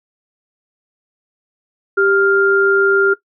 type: tone pair together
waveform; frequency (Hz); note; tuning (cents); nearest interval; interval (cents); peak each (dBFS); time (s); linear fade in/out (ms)
sine; 392.9 / 1400; G4 / F6; +4 / +4; octave + minor seventh; 2200; -13; 1.97-3.14; 10
effects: noise-tail reverb RT60 0.1 s tail -17 dB re dry